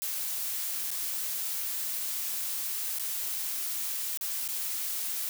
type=noise with dropouts; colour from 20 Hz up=blue; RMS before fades=-33 dBFS; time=0.02-5.29 s; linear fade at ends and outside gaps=0 ms; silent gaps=0.906-0.914 / 2.986-2.996 / 4.174-4.211 / 4.478-4.487 s; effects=none